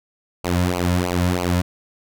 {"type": "tone with flanger", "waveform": "sawtooth", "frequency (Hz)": 89.1, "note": "F2", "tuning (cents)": 35, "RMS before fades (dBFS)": -20, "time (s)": [0.44, 1.62], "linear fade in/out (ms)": 10, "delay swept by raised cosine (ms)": [0.55, 2.65], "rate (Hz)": 3.1, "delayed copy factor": -1, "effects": []}